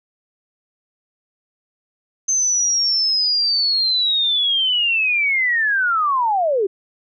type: linear sweep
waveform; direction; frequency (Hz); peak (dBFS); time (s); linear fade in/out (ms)
sine; down; 6272 to 366.6; -15; 2.28-6.67; 10
effects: none